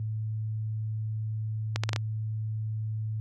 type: accelerating click train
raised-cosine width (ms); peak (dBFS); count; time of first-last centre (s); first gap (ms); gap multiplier
0.2; -11; 5; 1.76-1.962; 76; 0.73
effects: added 109 Hz sine -28 dBFS peak until 3.2 s + high-pass 80 Hz 12 dB/octave